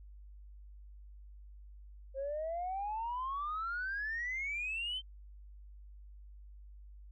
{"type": "exponential sweep", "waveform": "sine", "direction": "up", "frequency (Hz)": [528, 3136], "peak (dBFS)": -34, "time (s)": [2.14, 5.02], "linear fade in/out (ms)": 50, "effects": ["tanh soft clip ceiling -31 dBFS", "added 50 Hz sine -50 dBFS peak until 7.11 s"]}